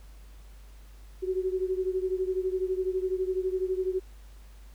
sine beating tone pair, 370 / 382 Hz, F#4 / G4, 0 / -45 cents, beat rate 12 Hz, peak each -28 / -31 dBFS, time 1.22-4 s, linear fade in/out 20 ms, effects added 50 Hz sine -46 dBFS peak until 4.74 s + pink hiss -60 dBFS RMS until 4.74 s

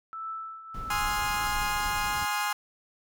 sine tone with tremolo, 1318.5 Hz, E6, in tune, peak -32 dBFS, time 0.13-1.47 s, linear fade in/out 0 ms, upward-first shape triangle, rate 1.5 Hz, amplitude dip 75%
brown noise, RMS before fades -38 dBFS, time 0.74-2.25 s, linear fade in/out 5 ms
30% pulse chord, F minor seventh, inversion first, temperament equal with one note detuned, 830.6 / 1046.5 / 1244.5 / 1420.5 Hz, Ab5 / C6 / Eb6 / F6, 0 / 0 / 0 / +29 cents, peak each -28 / -30 / -32 / -32 dBFS, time 0.9-2.53 s, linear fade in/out 5 ms
effects none

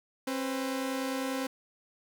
sawtooth tone pair together, 267.5 / 505 Hz, C4 / B4, +38 / +39 cents, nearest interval major seventh, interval 1101 cents, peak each -28 / -33 dBFS, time 0.27-1.47 s, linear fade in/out 5 ms, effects none

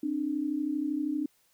sine tone pair together, 267.3 / 300 Hz, C4 / D4, +37 / +37 cents, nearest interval major second, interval 200 cents, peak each -33 / -29 dBFS, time 0.03-1.26 s, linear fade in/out 5 ms, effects white hiss -68 dBFS RMS until 1.53 s

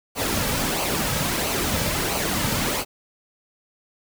pink noise with flanger, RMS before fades -24 dBFS, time 0.15-2.85 s, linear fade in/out 50 ms, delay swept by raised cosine 0.56 to 2.86 ms, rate 1.5 Hz, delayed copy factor -0.5, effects none

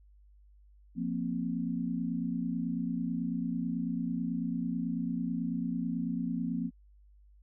sine chord, F suspended fourth, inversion none, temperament just, 174.61 / 232.8 / 261.9 Hz, F3 / Bb3 / C4, 0 / -2 / +2 cents, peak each -35 / -34 / -35 dBFS, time 0.95-6.71 s, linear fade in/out 50 ms, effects added 50 Hz sine -56 dBFS peak until 7.42 s

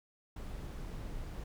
brown noise, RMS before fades -42 dBFS, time 0.36-1.44 s, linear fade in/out 5 ms, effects none

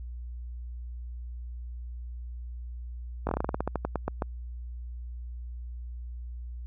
slowing click train, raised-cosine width 1 ms, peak -14 dBFS, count 16, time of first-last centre 3.27-4.222 s, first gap 20 ms, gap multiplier 1.15, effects added 60 Hz sine -36 dBFS peak until 6.66 s

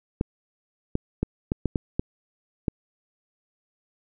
clicks, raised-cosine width 3 ms, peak -10 dBFS, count 8, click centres 0.211 / 0.954 / 1.23 / 1.519 / 1.657 / 1.758 / 1.995 / 2.682 s, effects none

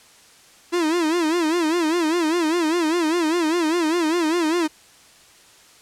45% pulse tone with vibrato, 329.6 Hz, E4, in tune, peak -18 dBFS, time 0.72-4.68 s, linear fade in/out 20 ms, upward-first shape sine, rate 5 Hz, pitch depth 130 cents each way, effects white hiss -50 dBFS RMS until 5.81 s + low-pass 9000 Hz 12 dB/octave

